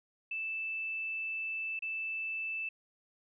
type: tone with dropouts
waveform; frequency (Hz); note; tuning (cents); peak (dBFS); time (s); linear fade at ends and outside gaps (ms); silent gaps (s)
sine; 2640; E7; +2; -34; 0.31-2.69; 5; 1.792-1.822
effects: none